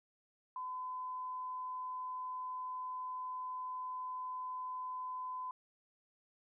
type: tone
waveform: sine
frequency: 1014 Hz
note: B5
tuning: 45 cents sharp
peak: -39 dBFS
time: 0.56-5.51 s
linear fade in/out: 2 ms
effects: none